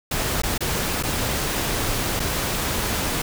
pink noise with dropouts, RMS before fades -24 dBFS, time 0.11-3.22 s, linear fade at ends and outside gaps 5 ms, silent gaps 0.42-0.434 / 0.579-0.606 / 1.027-1.034 / 2.196-2.2 s, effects none

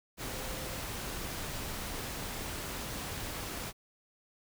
sine tone in noise, 520 Hz, C5, 11 cents flat, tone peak -47 dBFS, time 0.28-0.79 s, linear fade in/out 50 ms, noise pink, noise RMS -39 dBFS, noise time 0.17-3.73 s, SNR -11 dB, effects none

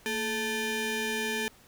20% pulse ring-modulated tone, 659.3 Hz, E5, in tune, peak -21 dBFS, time 0.06-1.48 s, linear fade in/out 0 ms, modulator 1090 Hz, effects pink hiss -57 dBFS RMS until 1.67 s

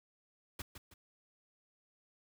pink noise with echo, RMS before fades -42 dBFS, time 0.59-0.62 s, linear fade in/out 5 ms, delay 160 ms, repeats 2, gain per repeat -8 dB, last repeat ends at 0.94 s, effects none

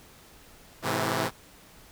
5% pulse chord, A minor, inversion none, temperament equal with one note detuned, 107.36 / 130.81 / 164.81 Hz, A2 / C3 / E3, -42 / 0 / 0 cents, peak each -19 dBFS, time 0.82-1.31 s, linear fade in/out 50 ms, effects pink hiss -53 dBFS RMS until 1.91 s

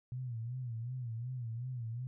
sine tone with vibrato, 120.6 Hz, B2, 41 cents flat, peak -37 dBFS, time 0.12-2.07 s, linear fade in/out 0 ms, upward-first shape sine, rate 2.7 Hz, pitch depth 120 cents each way, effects none

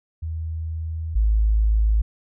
sine tone pair in turn, 80.5 / 53.73 Hz, E2 / A1, -41 / -40 cents, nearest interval perfect fifth, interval 699 cents, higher first, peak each -25 / -15 dBFS, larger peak second, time 0.22-1.15 / 1.15-2.02 s, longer first, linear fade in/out 10 ms, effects none

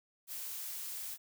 blue noise, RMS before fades -42 dBFS, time 0.27-1.18 s, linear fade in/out 50 ms, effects none

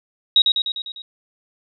sine tone with echo, 3805 Hz, A#7, 35 cents sharp, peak -9 dBFS, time 0.36-0.42 s, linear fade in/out 2 ms, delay 100 ms, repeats 6, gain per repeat -4 dB, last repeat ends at 1.02 s, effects none

